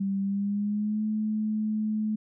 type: tone with pitch glide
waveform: sine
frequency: 196 to 215 Hz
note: G3 to A3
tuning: 0 to -40 cents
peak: -25 dBFS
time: 0-2.16 s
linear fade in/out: 10 ms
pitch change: +160 cents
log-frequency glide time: 0.21-1.03 s
effects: none